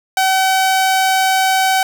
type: tone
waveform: sawtooth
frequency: 761 Hz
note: F#5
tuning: 48 cents sharp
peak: -8 dBFS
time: 0.17-1.83 s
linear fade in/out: 2 ms
effects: none